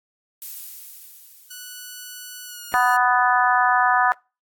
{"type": "noise with exponential decay", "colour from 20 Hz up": "violet", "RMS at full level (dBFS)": -32, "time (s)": [0.42, 3.05], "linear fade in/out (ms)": 0, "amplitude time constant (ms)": 570}
{"type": "tone with pitch glide", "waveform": "5% pulse", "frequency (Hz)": [1480, 1433.7], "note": ["F#6", "F6"], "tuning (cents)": [0, 45], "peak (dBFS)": -24, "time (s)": [1.5, 2.97], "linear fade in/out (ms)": 10, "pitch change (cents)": -55, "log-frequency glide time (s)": [2.45, 2.65]}
{"type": "harmonic tone", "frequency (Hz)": 248, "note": "B3", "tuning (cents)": 7, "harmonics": [3, 4, 5, 6, 7], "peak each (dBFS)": [-20, -21, -22, -23, -23], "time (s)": [2.74, 4.12], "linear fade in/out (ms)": 0}
{"effects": ["noise-tail reverb RT60 0.3 s tail -25 dB re dry", "AAC 64 kbps"]}